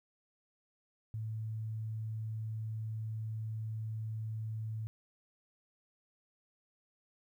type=tone; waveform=sine; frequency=110 Hz; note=A2; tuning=in tune; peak=-36 dBFS; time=1.14-4.87 s; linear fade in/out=0 ms; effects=12-bit